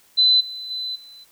sine tone with level steps, 4021 Hz, B7, 30 cents sharp, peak -12 / -30 / -25 / -41 dBFS, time 0.17-1.25 s, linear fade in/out 20 ms, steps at 0.4 / 0.7 / 0.95 s, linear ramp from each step 10 ms, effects white hiss -56 dBFS RMS until 1.31 s

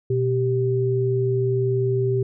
sine tone pair together, 122.84 / 390 Hz, B2 / G4, -9 / -9 cents, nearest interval octave + minor sixth, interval 2000 cents, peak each -21 / -21 dBFS, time 0.1-2.23 s, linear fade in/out 5 ms, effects none

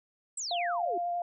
sine exponential sweep, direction down, 8320 to 334.6 Hz, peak -33 dBFS, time 0.37-0.98 s, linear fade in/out 5 ms
sine tone with vibrato, 698.5 Hz, F5, in tune, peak -29 dBFS, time 0.51-1.22 s, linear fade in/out 2 ms, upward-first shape sine, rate 11 Hz, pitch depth 11 cents each way
effects none

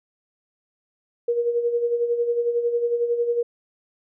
sine tone with tremolo, 474.4 Hz, A#4, 30 cents sharp, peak -17 dBFS, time 1.28-3.43 s, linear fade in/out 5 ms, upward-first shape sine, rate 11 Hz, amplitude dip 60%, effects none

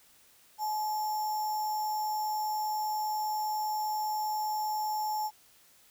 sine tone with sample-and-hold, 855 Hz, A5, 50 cents flat, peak -29 dBFS, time 0.58-5.31 s, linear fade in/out 50 ms, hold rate 6300 Hz, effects white hiss -61 dBFS RMS until 5.9 s

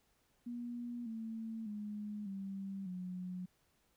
sine tone with pitch steps, 240 / 223.9 / 208.9 / 194.94 / 181.89 Hz, B3 / A3 / G#3 / G3 / F#3, -49 / +30 / +10 / -9 / -29 cents, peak -40 dBFS, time 0.46-3.46 s, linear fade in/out 10 ms, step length 600 ms, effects pink hiss -75 dBFS RMS until 3.96 s

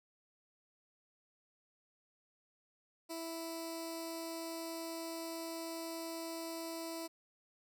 10% pulse tone with notch filter, 329.6 Hz, E4, in tune, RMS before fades -43 dBFS, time 3.09-7.08 s, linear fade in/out 20 ms, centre 1600 Hz, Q 0.61, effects none

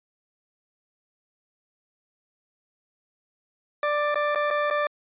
20% pulse tone with dropouts, 590 Hz, D5, 8 cents sharp, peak -17 dBFS, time 3.83-4.87 s, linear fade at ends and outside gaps 2 ms, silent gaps 4.145-4.156 / 4.349-4.357 / 4.504-4.509 / 4.702-4.709 s, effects resampled to 8000 Hz

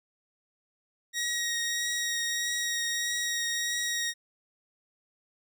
15% pulse tone with vibrato, 1887 Hz, A#6, 21 cents sharp, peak -22 dBFS, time 1.13-4.14 s, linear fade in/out 50 ms, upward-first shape triangle, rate 1.6 Hz, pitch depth 15 cents each way, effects none

